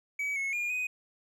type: tone with pitch steps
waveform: triangle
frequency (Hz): 2276 / 2187 / 2421 / 2498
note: C#7 / C#7 / D#7 / D#7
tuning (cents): +45 / -24 / -48 / +6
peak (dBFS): -28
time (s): 0.19-0.87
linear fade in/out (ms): 5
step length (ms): 170
effects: none

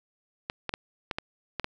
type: clicks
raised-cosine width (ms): 0.3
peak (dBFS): -14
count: 7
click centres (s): 0.499 / 0.693 / 0.739 / 1.112 / 1.185 / 1.597 / 1.644
effects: none

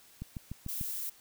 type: click train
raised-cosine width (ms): 5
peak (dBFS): -26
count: 5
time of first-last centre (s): 0.22-0.812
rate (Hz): 6.76
type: noise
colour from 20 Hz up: violet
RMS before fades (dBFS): -37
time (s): 0.68-1.1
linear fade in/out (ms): 10
effects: white hiss -59 dBFS RMS until 1.2 s

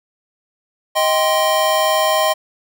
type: chord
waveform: square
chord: C minor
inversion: first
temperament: just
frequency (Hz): 627.9 / 784.9 / 1046.5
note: Eb5 / G5 / C6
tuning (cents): +16 / +2 / 0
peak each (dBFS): -17 / -21 / -20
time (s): 0.95-2.34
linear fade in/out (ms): 20
effects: none

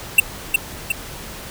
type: tone with echo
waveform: square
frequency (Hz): 2702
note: E7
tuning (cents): +42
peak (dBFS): -6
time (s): 0.18-0.2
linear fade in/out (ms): 5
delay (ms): 360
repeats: 2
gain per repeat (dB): -5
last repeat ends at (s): 0.92
effects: pink hiss -34 dBFS RMS until 1.5 s

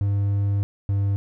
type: tone pair in turn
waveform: triangle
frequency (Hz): 100.4 / 99.65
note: G2 / G2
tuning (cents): +42 / +29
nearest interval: unison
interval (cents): 13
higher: first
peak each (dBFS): -17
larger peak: neither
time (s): 0.01-0.63 / 0.89-1.16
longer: first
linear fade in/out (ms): 0
effects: none

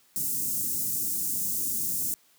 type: band-stop noise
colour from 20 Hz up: white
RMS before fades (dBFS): -29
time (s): 0.16-2.14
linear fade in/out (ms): 0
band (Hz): 300 to 6800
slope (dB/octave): 24
effects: white hiss -62 dBFS RMS until 2.38 s + high-pass 100 Hz 12 dB/octave

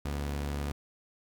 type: tone pair together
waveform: sawtooth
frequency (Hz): 71.77 / 243.7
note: D2 / B3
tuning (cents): -39 / -23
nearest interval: octave + major sixth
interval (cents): 2116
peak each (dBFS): -28 / -40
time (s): 0.05-0.72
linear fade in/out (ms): 5
effects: none

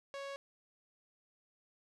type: tone with low-pass filter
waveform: sawtooth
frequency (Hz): 554.4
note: C#5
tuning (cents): 0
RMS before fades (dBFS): -44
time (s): 0.14-0.36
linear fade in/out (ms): 0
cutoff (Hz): 5600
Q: 0.72
effects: none

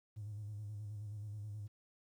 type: tone with vibrato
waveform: triangle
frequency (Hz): 104.5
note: G#2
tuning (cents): +11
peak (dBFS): -39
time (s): 0.16-1.68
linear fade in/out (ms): 20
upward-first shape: square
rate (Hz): 9.4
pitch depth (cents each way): 44
effects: tanh soft clip ceiling -39 dBFS + 12-bit

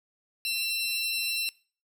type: tone pair together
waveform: sawtooth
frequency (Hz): 2703 / 4050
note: E7 / B7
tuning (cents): +43 / +43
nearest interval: perfect fifth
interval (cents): 700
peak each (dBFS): -27 / -29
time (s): 0.45-1.49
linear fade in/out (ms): 0
effects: noise-tail reverb RT60 0.4 s tail -22 dB re dry

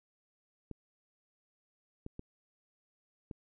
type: clicks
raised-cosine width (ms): 3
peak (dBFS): -29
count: 4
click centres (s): 0.713 / 2.064 / 2.194 / 3.312
effects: none

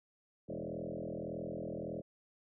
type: tone with frequency modulation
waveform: sine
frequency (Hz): 370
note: F#4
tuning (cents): 0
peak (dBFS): -38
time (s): 0.48-2.02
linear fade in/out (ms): 20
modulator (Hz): 41.7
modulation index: 5.8
effects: none

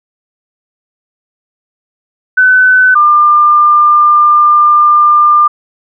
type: tone pair in turn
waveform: sine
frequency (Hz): 1509 / 1197.7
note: F#6 / D6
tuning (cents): +34 / +34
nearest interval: major third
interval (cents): 400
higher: first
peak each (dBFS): -3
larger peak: neither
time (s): 2.37-2.95 / 2.95-5.48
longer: second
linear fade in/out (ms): 10
effects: none

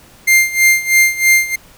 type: tone with tremolo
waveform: 45% pulse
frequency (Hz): 2100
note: C7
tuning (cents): +6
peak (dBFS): -6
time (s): 0.27-1.56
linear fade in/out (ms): 10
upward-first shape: sine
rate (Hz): 3.1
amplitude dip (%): 85
effects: pink hiss -44 dBFS RMS until 1.77 s

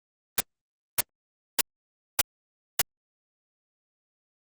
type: noise bursts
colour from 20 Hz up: white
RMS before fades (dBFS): -20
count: 5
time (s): 0.38-2.815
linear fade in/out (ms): 2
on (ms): 23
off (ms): 580
effects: Opus 24 kbps

